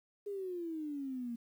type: exponential sweep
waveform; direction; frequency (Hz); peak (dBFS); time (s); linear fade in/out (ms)
sine; down; 414.2 to 230.7; -37; 0.26-1.36; 10
effects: 11-bit